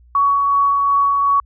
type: tone with tremolo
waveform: sine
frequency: 1123 Hz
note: C#6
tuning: 22 cents sharp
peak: -11 dBFS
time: 0.15-1.4 s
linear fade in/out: 2 ms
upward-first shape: sine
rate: 2.7 Hz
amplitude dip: 25%
effects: added 60 Hz sine -45 dBFS peak until 1.45 s